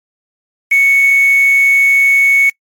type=tone with quantisation; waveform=sine; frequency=2217 Hz; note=C#7; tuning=in tune; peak=-6 dBFS; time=0.71-2.5 s; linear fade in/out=10 ms; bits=4; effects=noise-tail reverb RT60 0.1 s tail -25 dB re dry + MP3 64 kbps